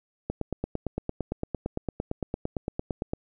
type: click train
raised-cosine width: 2 ms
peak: -15 dBFS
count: 26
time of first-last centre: 0.3-3.134 s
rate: 8.82 Hz
effects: none